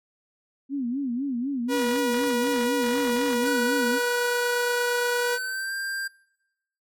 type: tone with vibrato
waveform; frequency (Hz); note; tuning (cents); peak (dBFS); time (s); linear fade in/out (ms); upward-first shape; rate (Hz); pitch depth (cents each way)
sine; 258.3; C4; -22; -25; 0.69-4; 50; sine; 4; 170
type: tone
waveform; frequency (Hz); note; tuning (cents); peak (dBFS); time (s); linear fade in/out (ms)
sawtooth; 483.8; B4; -36; -20; 1.68-5.39; 50
type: tone with pitch glide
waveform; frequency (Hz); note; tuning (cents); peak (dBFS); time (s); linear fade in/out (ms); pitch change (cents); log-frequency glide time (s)
square; 1480 to 1586.2; F#6 to G6; 0 to +20; -29; 3.45-6.08; 10; +120; 5.17-5.74
effects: noise-tail reverb RT60 1.0 s tail -26 dB re dry + AAC 64 kbps